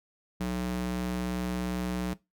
square tone with high-pass filter, 61.3 Hz, B1, 12 cents flat, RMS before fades -31 dBFS, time 0.4-2.14 s, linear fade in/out 10 ms, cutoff 140 Hz, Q 2.6, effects noise-tail reverb RT60 0.2 s tail -19 dB re dry

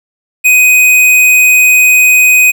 square tone, 2500 Hz, D#7, 8 cents sharp, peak -4 dBFS, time 0.44-2.52 s, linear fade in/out 20 ms, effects 7-bit

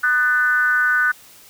sine tone with frequency modulation, 1494 Hz, F#6, 16 cents sharp, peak -14 dBFS, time 0.03-1.12 s, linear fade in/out 10 ms, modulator 268 Hz, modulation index 0.65, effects white hiss -46 dBFS RMS until 1.49 s

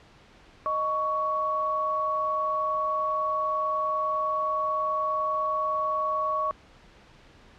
sine tone pair together, 620 / 1117.6 Hz, D#5 / C#6, -6 / +14 cents, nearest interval minor seventh, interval 1020 cents, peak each -31 / -25 dBFS, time 0.66-6.51 s, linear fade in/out 0 ms, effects pink hiss -54 dBFS RMS until 7.58 s + low-pass 4000 Hz 12 dB/octave

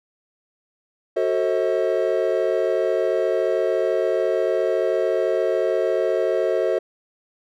triangle chord, F# diminished seventh, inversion none, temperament just, 370 / 444 / 532.8 / 639.4 Hz, F#4 / A4 / C5 / Eb5, 0 / +16 / +31 / +47 cents, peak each -22 dBFS, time 1.16-6.79 s, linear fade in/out 10 ms, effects none

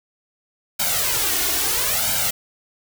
white noise with flanger, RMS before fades -21 dBFS, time 0.79-2.31 s, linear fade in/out 10 ms, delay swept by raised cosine 1.3 to 2.8 ms, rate 0.75 Hz, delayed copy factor +0.85, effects none

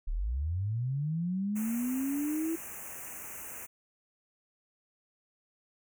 sine linear sweep, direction up, 30.72 to 332.9 Hz, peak -29 dBFS, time 0.07-2.56 s, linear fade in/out 10 ms
white band-stop noise, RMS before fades -43 dBFS, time 1.55-3.67 s, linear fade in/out 20 ms, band 2800 to 6000 Hz, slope 96 dB/octave
effects none

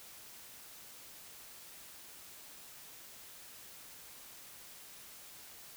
silence, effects white hiss -53 dBFS RMS until 5.76 s

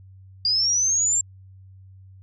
sine linear sweep, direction up, 4774 to 7459 Hz, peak -18 dBFS, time 0.45-1.21 s, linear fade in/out 2 ms, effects added 95 Hz sine -44 dBFS peak until 2.22 s

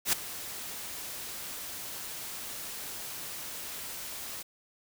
white noise with ADSR envelope, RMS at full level -24 dBFS, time 0.05-4.43 s, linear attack 77 ms, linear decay 8 ms, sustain -16 dB, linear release 14 ms, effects none

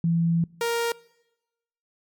sine / sawtooth tone pair in turn, 167.5 / 467.2 Hz, E3 / A#4, +28 / +4 cents, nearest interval octave + tritone, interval 1776 cents, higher second, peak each -19 dBFS, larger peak neither, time 0.04-0.44 / 0.61-0.92 s, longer first, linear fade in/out 2 ms, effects noise-tail reverb RT60 1.0 s tail -24 dB re dry + MP3 96 kbps

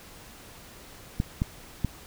clicks, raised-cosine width 5 ms, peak -12 dBFS, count 3, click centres 1.201 / 1.419 / 1.847 s, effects pink hiss -48 dBFS RMS until 2.06 s

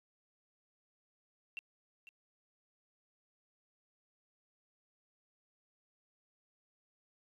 sine tone with echo, 2715 Hz, F7, 50 cents flat, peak -40 dBFS, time 1.57-1.59 s, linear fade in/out 0 ms, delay 500 ms, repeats 1, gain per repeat -12 dB, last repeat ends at 2.09 s, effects resampled to 32000 Hz + 12-bit

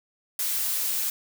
blue noise, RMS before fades -27 dBFS, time 0.39-1.1 s, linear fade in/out 2 ms, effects none

